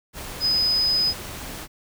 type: tone in noise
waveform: sine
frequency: 5020 Hz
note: D#8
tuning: 15 cents sharp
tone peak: -18 dBFS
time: 0.4-1.14 s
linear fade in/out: 50 ms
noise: pink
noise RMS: -35 dBFS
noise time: 0.13-1.68 s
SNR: +14 dB
effects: none